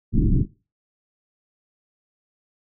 pink low-pass noise, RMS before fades -18 dBFS, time 0.12-0.46 s, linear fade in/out 50 ms, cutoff 320 Hz, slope 48 dB/octave, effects noise-tail reverb RT60 0.3 s tail -19 dB re dry

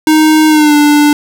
square tone with pitch glide, 311.1 to 294.7 Hz, D#4 to D4, 0 to +6 cents, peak -5 dBFS, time 0.07-1.13 s, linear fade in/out 2 ms, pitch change -94 cents, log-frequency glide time 0.48-0.75 s, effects none

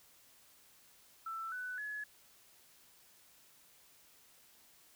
sine tone with pitch steps, 1331 / 1494 / 1698 Hz, E6 / F#6 / G#6, +16 / +16 / +38 cents, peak -39 dBFS, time 1.26-2.04 s, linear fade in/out 5 ms, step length 260 ms, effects white hiss -64 dBFS RMS until 4.95 s

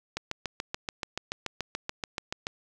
click train, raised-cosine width 0.2 ms, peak -14 dBFS, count 17, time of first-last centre 0.17-2.469 s, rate 6.96 Hz, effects none

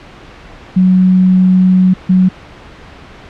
sine tone pair in turn, 185 / 185 Hz, F#3 / F#3, 0 / 0 cents, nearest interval unison, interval 0 cents, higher neither, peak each -5 dBFS, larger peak neither, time 0.76-1.94 / 2.09-2.29 s, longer first, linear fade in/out 10 ms, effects pink hiss -35 dBFS RMS until 3.29 s + low-pass 3000 Hz 12 dB/octave

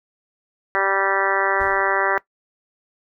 harmonic tone, 195 Hz, G3, 9 cents flat, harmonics 2 / 3 / 4 / 5 / 6 / 7 / 8 / 9 / 10, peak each -26 / -26 / -26 / -26 / -26 / -26 / -26 / -26 / -26 dBFS, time 0.75-2.18 s, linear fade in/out 0 ms
brown noise with exponential decay, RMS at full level -33 dBFS, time 1.6-2.16 s, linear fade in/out 5 ms, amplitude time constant 120 ms
effects noise-tail reverb RT60 0.1 s tail -19 dB re dry

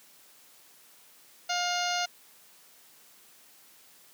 harmonic tone with a mistuned harmonic, 709 Hz, F5, 26 cents sharp, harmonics 1 / 2 / 3 / 4 / 5 / 6 / 7 / 8 / 9, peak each -31 / -34 / -38 / -36 / -40 / -37 / -39 / -42 / -38 dBFS, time 1.49-2.06 s, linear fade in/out 10 ms, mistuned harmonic 8, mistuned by +31 cents, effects white hiss -57 dBFS RMS until 4.13 s + high-pass 150 Hz 12 dB/octave

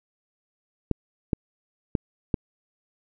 clicks, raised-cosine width 3 ms, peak -9 dBFS, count 4, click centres 0.913 / 1.332 / 1.952 / 2.342 s, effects none

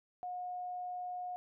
sine tone, 722 Hz, F#5, 43 cents flat, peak -38 dBFS, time 0.23-1.36 s, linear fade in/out 0 ms, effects none

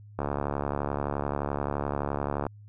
click train, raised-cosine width 1 ms, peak -15 dBFS, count 164, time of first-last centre 0.19-2.467 s, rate 71.6 Hz, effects added 104 Hz sine -46 dBFS peak until 2.68 s

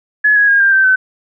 sine tone with pitch steps, 1700 / 1663.1 / 1627 / 1591.7 / 1557.1 / 1523.3 Hz, G#6 / G#6 / G#6 / G6 / G6 / F#6, +40 / +2 / -36 / +26 / -12 / +50 cents, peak -7 dBFS, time 0.24-0.96 s, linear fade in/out 10 ms, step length 120 ms, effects none

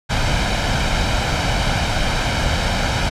pink noise with comb filter, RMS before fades -18 dBFS, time 0.09-3.1 s, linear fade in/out 20 ms, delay 1.3 ms, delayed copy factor +0.55, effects low-pass 5000 Hz 12 dB/octave

